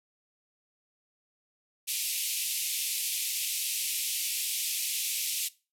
white band-pass noise, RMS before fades -32 dBFS, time 1.87-5.49 s, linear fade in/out 20 ms, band 2300 to 14000 Hz, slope 48 dB/octave, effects noise-tail reverb RT60 0.3 s tail -20 dB re dry

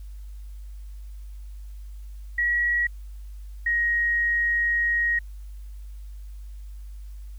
sine tone pair in turn, 1917 / 1883 Hz, A#6 / A#6, +48 / +17 cents, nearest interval unison, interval 31 cents, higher first, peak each -20 dBFS, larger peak neither, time 2.38-2.87 / 3.66-5.19 s, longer second, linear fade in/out 5 ms, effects added 50 Hz sine -36 dBFS peak until 7.38 s + white hiss -62 dBFS RMS until 7.38 s

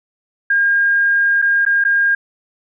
sine tone with dropouts, 1615 Hz, G#6, 49 cents flat, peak -11 dBFS, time 0.5-2.15 s, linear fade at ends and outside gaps 5 ms, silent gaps 1.418-1.423 / 1.652-1.663 / 1.84-1.849 s, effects none

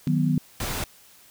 sine chord, B major, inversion first, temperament equal, 155.56 / 185 / 246.9 Hz, D#3 / F#3 / B3, 0 / 0 / 0 cents, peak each -22 / -26 / -24 dBFS, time 0.07-0.38 s, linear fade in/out 2 ms
click, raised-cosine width 0.2 ms, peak -23 dBFS, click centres 0.075 s
pink noise, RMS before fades -29 dBFS, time 0.6-0.84 s, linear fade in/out 2 ms
effects white hiss -53 dBFS RMS until 1.3 s

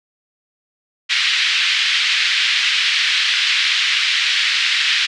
white band-pass noise, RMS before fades -17 dBFS, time 1.09-5.07 s, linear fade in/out 20 ms, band 1800 to 3900 Hz, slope 24 dB/octave, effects resampled to 22050 Hz

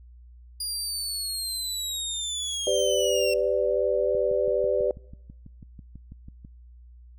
25% pulse linear sweep, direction down, 4846 to 2706 Hz, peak -24 dBFS, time 0.6-3.34 s, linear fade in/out 5 ms
sine chord, G major, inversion none, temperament equal with one note detuned, 392 / 504.6 / 587.3 Hz, G4 / B4 / D5, 0 / +37 / 0 cents, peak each -27 / -25 / -25 dBFS, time 2.67-4.91 s, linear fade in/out 2 ms
click train, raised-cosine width 5 ms, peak -31 dBFS, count 15, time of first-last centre 4.15-6.449 s, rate 6.09 Hz
effects noise-tail reverb RT60 0.9 s tail -26 dB re dry + added 60 Hz sine -46 dBFS peak until 7.18 s

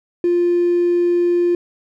triangle tone with hard clipping, 349.2 Hz, F4, in tune, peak -13 dBFS, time 0.24-1.55 s, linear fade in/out 2 ms, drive 3 dB, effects none

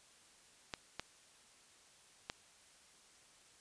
clicks, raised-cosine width 0.2 ms, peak -22 dBFS, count 3, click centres 0.738 / 0.996 / 2.299 s, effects white hiss -64 dBFS RMS until 3.6 s + resampled to 22050 Hz

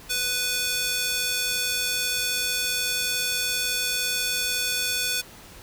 square tone with high-pass filter, 495.3 Hz, B4, 5 cents sharp, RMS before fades -26 dBFS, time 0.09-5.22 s, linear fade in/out 20 ms, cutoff 2900 Hz, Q 0.73, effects pink hiss -46 dBFS RMS until 5.62 s

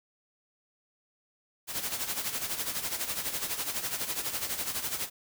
white noise with tremolo, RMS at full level -31 dBFS, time 1.67-5.1 s, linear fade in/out 50 ms, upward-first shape sine, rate 12 Hz, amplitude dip 65%, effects none

